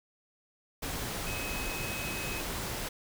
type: tone in noise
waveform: sine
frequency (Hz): 2546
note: D#7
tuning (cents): +39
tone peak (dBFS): -39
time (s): 1.26-2.41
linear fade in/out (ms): 10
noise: pink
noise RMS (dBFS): -36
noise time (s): 0.82-2.89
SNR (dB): -6
effects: none